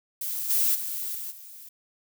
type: noise with level steps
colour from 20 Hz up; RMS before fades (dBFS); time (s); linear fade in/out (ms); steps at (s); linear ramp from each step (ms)
violet; -31 / -23 / -32 / -35 / -45; 0.21-1.69; 5; 0.49 / 0.74 / 1.14 / 1.3; 20
effects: none